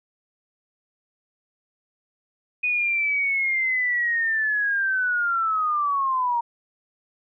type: linear sweep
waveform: sine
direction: down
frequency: 2489 to 931 Hz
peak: -20 dBFS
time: 2.63-6.41 s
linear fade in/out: 10 ms
effects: none